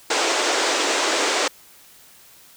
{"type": "band-pass noise", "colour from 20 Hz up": "pink", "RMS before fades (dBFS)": -21, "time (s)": [0.1, 1.48], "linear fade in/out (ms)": 5, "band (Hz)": [310, 8100], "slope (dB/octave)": 48, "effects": ["white hiss -49 dBFS RMS until 2.56 s"]}